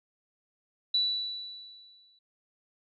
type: tone with exponential decay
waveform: sine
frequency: 3951 Hz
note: B7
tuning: in tune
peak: -22 dBFS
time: 0.94-2.19 s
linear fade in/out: 5 ms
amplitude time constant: 270 ms
effects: none